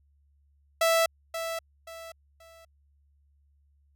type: tone with echo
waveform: sawtooth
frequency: 659.3 Hz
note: E5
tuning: in tune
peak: -17 dBFS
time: 0.81-1.06 s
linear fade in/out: 5 ms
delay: 530 ms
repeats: 3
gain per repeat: -10 dB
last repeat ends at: 2.65 s
effects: added 71 Hz sine -62 dBFS peak until 3.95 s